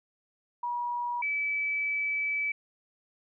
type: tone pair in turn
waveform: sine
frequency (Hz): 963 / 2301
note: B5 / D7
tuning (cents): -44 / -36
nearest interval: octave + minor third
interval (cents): 1508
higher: second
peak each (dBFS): -29 / -27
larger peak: second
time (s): 0.63-1.22 / 1.22-2.52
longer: second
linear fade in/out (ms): 5
effects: none